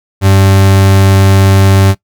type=tone; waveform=40% pulse; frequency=97 Hz; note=G2; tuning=18 cents flat; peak=-3 dBFS; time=0.21-1.95 s; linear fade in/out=50 ms; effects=noise-tail reverb RT60 0.1 s tail -20 dB re dry